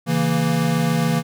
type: chord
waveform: square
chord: A# diminished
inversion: first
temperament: equal with one note detuned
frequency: 138.59 / 165.48 / 233.1 Hz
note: C#3 / E3 / A#3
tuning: 0 / +7 / 0 cents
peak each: -25 / -20 / -23 dBFS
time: 0.06-1.23 s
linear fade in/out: 50 ms
effects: none